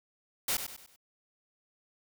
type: noise with echo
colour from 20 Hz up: white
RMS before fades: -30 dBFS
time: 0.48-0.57 s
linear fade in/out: 5 ms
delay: 98 ms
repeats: 4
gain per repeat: -8 dB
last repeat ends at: 0.962 s
effects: none